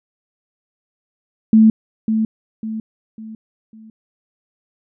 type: tone with echo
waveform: sine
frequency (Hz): 220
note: A3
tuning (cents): 0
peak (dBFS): -6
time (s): 1.53-1.7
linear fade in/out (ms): 2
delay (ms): 550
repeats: 4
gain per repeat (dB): -8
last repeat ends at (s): 3.9
effects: none